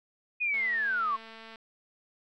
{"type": "linear sweep", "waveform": "sine", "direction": "down", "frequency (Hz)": [2506, 1063], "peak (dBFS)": -26, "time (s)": [0.4, 1.17], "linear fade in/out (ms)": 20}
{"type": "click train", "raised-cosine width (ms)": 0.3, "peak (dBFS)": -32, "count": 229, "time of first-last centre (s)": [0.54, 1.558], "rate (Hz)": 224}
{"effects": []}